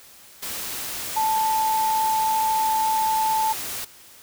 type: tone in noise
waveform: sine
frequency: 879 Hz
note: A5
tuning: 2 cents flat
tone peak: -19 dBFS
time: 1.16-3.53 s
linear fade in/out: 10 ms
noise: white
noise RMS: -31 dBFS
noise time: 0.42-3.85 s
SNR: +9 dB
effects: white hiss -48 dBFS RMS until 4.22 s